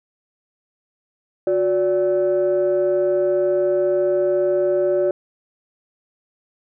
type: tone pair together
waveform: sine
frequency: 363.9 / 578.1 Hz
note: F#4 / D5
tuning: -29 / -27 cents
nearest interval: minor sixth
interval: 802 cents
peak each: -17 dBFS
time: 1.47-5.11 s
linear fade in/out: 2 ms
effects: tanh soft clip ceiling -11 dBFS